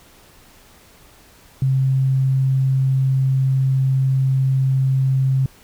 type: tone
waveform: sine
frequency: 133 Hz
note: C3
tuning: 29 cents sharp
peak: -14 dBFS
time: 1.62-5.46 s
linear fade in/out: 2 ms
effects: pink hiss -49 dBFS RMS until 5.63 s